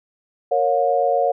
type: chord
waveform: sine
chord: Bb minor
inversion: none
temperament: equal with one note detuned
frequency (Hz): 466.2 / 554.4 / 716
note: Bb4 / Db5 / F5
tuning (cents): 0 / 0 / +43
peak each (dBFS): -22 / -19 / -19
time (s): 0.51-1.32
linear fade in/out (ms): 10
effects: none